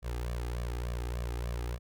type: tone with flanger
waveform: sawtooth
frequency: 59.5 Hz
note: A#1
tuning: 36 cents sharp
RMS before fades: -35 dBFS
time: 0.02-1.79 s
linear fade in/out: 50 ms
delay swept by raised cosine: 1.7 to 2.49 ms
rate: 3.4 Hz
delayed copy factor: +1
effects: none